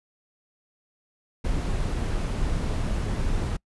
brown noise, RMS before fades -26 dBFS, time 1.44-3.57 s, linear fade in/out 10 ms, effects noise-tail reverb RT60 0.1 s tail -26 dB re dry + resampled to 24000 Hz

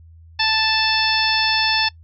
harmonic tone, 880 Hz, A5, in tune, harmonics 1 / 2 / 3 / 4 / 5 / 6, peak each -23 / -23 / -23 / -23 / -23 / -23 dBFS, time 0.39-1.89 s, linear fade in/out 10 ms, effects noise-tail reverb RT60 0.1 s tail -22 dB re dry + added 82 Hz sine -42 dBFS peak until 2.03 s

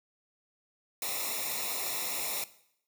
white noise with comb filter, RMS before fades -34 dBFS, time 1.02-2.44 s, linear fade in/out 2 ms, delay 0.64 ms, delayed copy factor -0.85, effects noise-tail reverb RT60 0.7 s tail -17 dB re dry

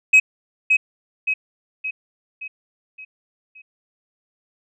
sine tone with echo, 2545 Hz, D#7, 39 cents sharp, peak -5 dBFS, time 0.13-0.2 s, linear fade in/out 10 ms, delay 570 ms, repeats 6, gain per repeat -6 dB, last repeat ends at 3.62 s, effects tanh soft clip ceiling -7 dBFS

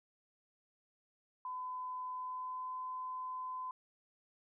sine tone with pitch glide, 1011 to 1019.2 Hz, B5 to C6, +40 to -46 cents, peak -39 dBFS, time 1.45-3.71 s, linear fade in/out 2 ms, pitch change +14 cents, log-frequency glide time 2.08-2.75 s, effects none

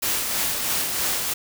white noise with tremolo, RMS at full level -23 dBFS, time 0.02-1.34 s, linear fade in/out 10 ms, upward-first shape sine, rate 3.1 Hz, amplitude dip 35%, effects none

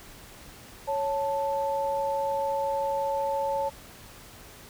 sine tone pair together, 554.4 / 880 Hz, C#5 / A5, 0 / 0 cents, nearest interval minor sixth, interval 800 cents, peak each -28 dBFS, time 0.87-3.7 s, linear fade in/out 20 ms, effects pink hiss -48 dBFS RMS until 4.69 s

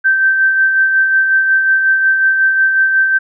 sine tone with tremolo, 1556 Hz, G6, 13 cents flat, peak -7 dBFS, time 0.04-3.19 s, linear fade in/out 20 ms, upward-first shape sine, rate 5.5 Hz, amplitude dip 40%, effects none

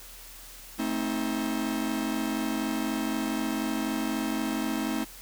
45% pulse chord, A diminished, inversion none, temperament just, 220 / 264 / 316.8 Hz, A3 / C4 / Eb4, 0 / +16 / +31 cents, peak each -32 dBFS, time 0.78-5.05 s, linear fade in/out 20 ms, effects added 40 Hz sine -50 dBFS peak until 5.21 s + white hiss -47 dBFS RMS until 5.21 s

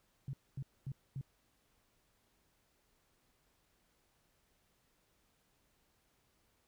sine tone bursts, 135.4 Hz, C#3, 40 cents flat, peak -38 dBFS, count 4, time 0.28-1.212 s, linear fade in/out 2 ms, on 53 ms, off 240 ms, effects pink hiss -75 dBFS RMS until 6.67 s

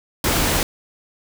pink noise, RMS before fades -19 dBFS, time 0.24-0.63 s, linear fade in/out 2 ms, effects none

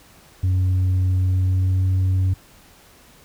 sine tone with pitch glide, 92.5 to 93.57 Hz, F#2 to F#2, 0 to +20 cents, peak -13 dBFS, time 0.43-2.34 s, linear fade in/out 10 ms, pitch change +20 cents, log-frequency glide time 1.23-1.88 s, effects tanh soft clip ceiling -15 dBFS + pink hiss -50 dBFS RMS until 3.24 s

